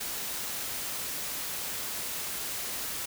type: noise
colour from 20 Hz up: white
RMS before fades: -35 dBFS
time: 0-3.06 s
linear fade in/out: 10 ms
effects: none